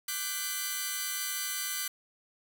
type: chord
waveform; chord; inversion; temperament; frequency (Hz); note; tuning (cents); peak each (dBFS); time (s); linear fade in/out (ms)
5% pulse; G major seventh; second; equal with one note detuned; 1174.7 / 1480 / 1568 / 2014; D6 / F#6 / G6 / B6; 0 / 0 / 0 / +33; -28 / -27 / -27 / -26; 0.08-1.88; 5
effects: none